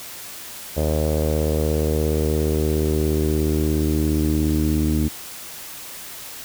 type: tone with low-pass filter sweep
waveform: sawtooth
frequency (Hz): 77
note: D#2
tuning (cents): -17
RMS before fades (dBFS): -20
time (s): 0.76-5.09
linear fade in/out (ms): 20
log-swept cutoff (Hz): 570 to 280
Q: 4
effects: white hiss -36 dBFS RMS until 6.44 s